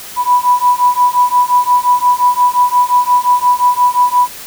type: beating tone pair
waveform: sine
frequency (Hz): 983 / 988.7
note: B5 / B5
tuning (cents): -8 / +2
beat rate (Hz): 5.7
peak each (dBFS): -11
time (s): 0.16-4.29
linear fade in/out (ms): 50
effects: white hiss -30 dBFS RMS until 4.46 s